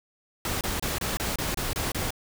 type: noise bursts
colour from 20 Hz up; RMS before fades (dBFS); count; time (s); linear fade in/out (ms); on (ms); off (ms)
pink; -29; 9; 0.45-2.106; 2; 160; 27
effects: none